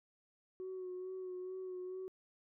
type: tone with vibrato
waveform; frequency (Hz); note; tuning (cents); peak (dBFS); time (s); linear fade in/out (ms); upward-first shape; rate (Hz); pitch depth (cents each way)
sine; 369.8; F#4; -1; -40; 0.6-2.08; 0; sine; 2.3; 27
effects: tanh soft clip ceiling -38 dBFS